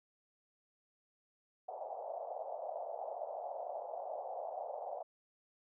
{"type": "band-pass noise", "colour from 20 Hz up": "pink", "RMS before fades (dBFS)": -43, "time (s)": [1.68, 5.03], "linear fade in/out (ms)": 10, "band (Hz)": [580, 770], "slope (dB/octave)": 48, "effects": []}